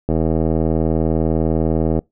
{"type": "click train", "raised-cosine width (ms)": 2, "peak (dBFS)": -5, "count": 153, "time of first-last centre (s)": [0.09, 1.99], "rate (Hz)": 80, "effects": ["noise-tail reverb RT60 0.2 s tail -26 dB re dry"]}